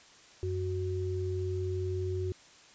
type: tone pair together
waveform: sine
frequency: 92.5 / 370 Hz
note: F#2 / F#4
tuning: 0 / 0 cents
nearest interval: 2 octaves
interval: 2400 cents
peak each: -32 / -34 dBFS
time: 0.43-2.32 s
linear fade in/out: 0 ms
effects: white hiss -56 dBFS RMS until 2.74 s + resampled to 16000 Hz